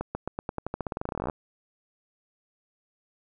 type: accelerating click train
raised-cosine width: 1 ms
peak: -16 dBFS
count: 25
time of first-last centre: 0.01-1.298 s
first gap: 140 ms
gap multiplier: 0.9
effects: none